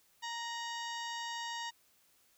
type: harmonic tone with a mistuned harmonic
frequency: 932.3 Hz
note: A#5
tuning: in tune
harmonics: 1 / 2 / 3 / 4 / 5 / 6 / 7 / 8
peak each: -41 / -44 / -47 / -47 / -51 / -51 / -53 / -54 dBFS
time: 0.22-1.71 s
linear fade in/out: 20 ms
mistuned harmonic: 3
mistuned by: +73 cents
effects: white hiss -69 dBFS RMS until 2.37 s